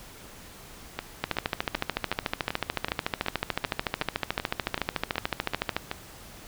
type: two click trains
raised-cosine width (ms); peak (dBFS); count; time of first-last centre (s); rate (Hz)
0.3; -13 / -9; 14 / 63; 0.99-5.914 / 1.24-5.766; 2.64 / 13.7
effects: pink hiss -47 dBFS RMS until 6.47 s